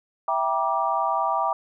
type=chord; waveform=sine; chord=E half-diminished seventh; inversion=none; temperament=equal with one note detuned; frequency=659.3 / 784 / 954.7 / 1174.7 Hz; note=E5 / G5 / Bb5 / D6; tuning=0 / 0 / +41 / 0 cents; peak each=-28 / -26 / -26 / -26 dBFS; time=0.28-1.53 s; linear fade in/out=2 ms; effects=none